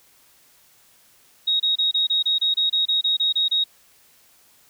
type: tone bursts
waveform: sine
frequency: 3771 Hz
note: A#7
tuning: 19 cents sharp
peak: -17 dBFS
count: 14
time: 1.47-3.641 s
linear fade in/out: 10 ms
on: 130 ms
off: 27 ms
effects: white hiss -56 dBFS RMS until 4.69 s